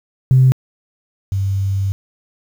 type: tone pair in turn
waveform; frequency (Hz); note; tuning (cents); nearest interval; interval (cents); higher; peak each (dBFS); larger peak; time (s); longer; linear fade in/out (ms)
sine; 130 / 97.39; C3 / G2; -11 / -11; perfect fourth; 500; first; -6 / -15; first; 0.31-0.52 / 1.32-1.92; second; 0
effects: tanh soft clip ceiling -2 dBFS + 7-bit